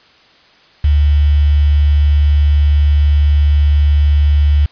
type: tone with quantisation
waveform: sine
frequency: 73 Hz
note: D2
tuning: 10 cents flat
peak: -7 dBFS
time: 0.84-4.66 s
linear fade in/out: 5 ms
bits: 5
effects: white hiss -47 dBFS RMS until 4.71 s + resampled to 11025 Hz